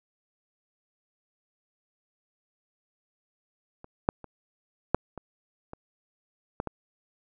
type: clicks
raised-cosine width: 1 ms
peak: -30 / -7 / -28 / -6 / -24 / -25 / -15 / -18 dBFS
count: 8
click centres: 3.844 / 4.089 / 4.243 / 4.946 / 5.177 / 5.734 / 6.601 / 6.673 s
effects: none